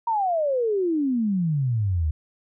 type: exponential sweep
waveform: sine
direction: down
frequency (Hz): 950 to 73.42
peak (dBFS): -20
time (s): 0.07-2.11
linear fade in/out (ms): 5
effects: none